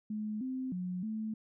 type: tone with pitch steps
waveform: sine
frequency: 213.4 / 259.2 / 181.2 / 218.2 Hz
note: G#3 / C4 / F#3 / A3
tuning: +47 / -16 / -36 / -14 cents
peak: -34 dBFS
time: 0.1-1.34 s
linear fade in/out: 5 ms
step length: 310 ms
effects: none